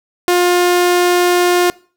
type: tone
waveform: sawtooth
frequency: 354.9 Hz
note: F4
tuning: 28 cents sharp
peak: -6 dBFS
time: 0.28-1.7 s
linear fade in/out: 0 ms
effects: noise-tail reverb RT60 0.4 s tail -23 dB re dry